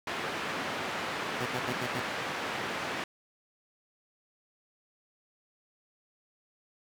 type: band-pass noise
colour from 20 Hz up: white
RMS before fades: -35 dBFS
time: 0.07-3.04 s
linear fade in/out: 2 ms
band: 140 to 2000 Hz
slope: 12 dB/octave
type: tone bursts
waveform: 10% pulse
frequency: 124.7 Hz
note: B2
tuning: 17 cents sharp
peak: -24 dBFS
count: 5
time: 1.4-2.005 s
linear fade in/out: 10 ms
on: 61 ms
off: 75 ms
effects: none